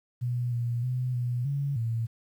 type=tone with pitch steps; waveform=sine; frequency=122.2 / 119.1 / 126.2 / 122.3 / 140.8 / 114.6 Hz; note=B2 / A#2 / B2 / B2 / C#3 / A#2; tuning=-18 / +38 / +38 / -16 / +27 / -29 cents; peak=-26 dBFS; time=0.21-2.07 s; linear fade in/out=20 ms; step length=310 ms; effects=10-bit